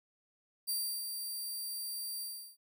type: tone with ADSR envelope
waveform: 10% pulse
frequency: 4706 Hz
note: D8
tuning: 3 cents sharp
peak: -25 dBFS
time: 0.67-2.57 s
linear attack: 24 ms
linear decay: 330 ms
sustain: -6 dB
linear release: 360 ms
effects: none